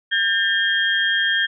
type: tone cluster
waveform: sine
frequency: 1606 / 1798 / 3226 Hz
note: G6 / A6 / G7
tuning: +41 / +37 / +49 cents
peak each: -21 dBFS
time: 0.11-1.47 s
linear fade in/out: 20 ms
effects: none